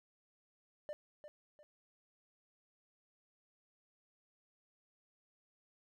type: tone with echo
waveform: triangle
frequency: 597 Hz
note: D5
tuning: 28 cents sharp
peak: -38 dBFS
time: 0.89-0.93 s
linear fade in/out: 0 ms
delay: 350 ms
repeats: 2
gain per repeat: -9 dB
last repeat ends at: 1.63 s
effects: none